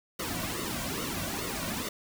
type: noise with flanger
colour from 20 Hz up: pink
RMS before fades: -34 dBFS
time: 0.19-1.89 s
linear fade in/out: 5 ms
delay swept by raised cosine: 1.2 to 2.4 ms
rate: 2.4 Hz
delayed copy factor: -0.8
effects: none